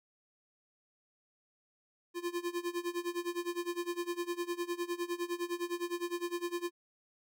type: tone with tremolo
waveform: square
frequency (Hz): 348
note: F4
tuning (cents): -6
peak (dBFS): -32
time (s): 2.14-6.71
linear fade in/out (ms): 50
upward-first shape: sine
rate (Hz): 9.8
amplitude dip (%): 90
effects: none